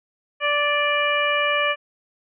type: harmonic tone with a mistuned harmonic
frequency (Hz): 584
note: D5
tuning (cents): -10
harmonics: 1 / 2 / 3 / 4 / 5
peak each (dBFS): -24 / -24 / -25 / -24 / -27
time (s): 0.4-1.76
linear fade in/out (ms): 50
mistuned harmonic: 4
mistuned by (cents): +25
effects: none